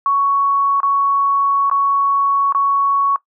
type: tone with dropouts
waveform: sine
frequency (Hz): 1114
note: C#6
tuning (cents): +8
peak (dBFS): -12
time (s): 0.06-3.16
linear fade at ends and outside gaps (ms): 1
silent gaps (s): 0.803-0.831 / 1.698-1.713 / 2.524-2.548
effects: noise-tail reverb RT60 0.1 s tail -19 dB re dry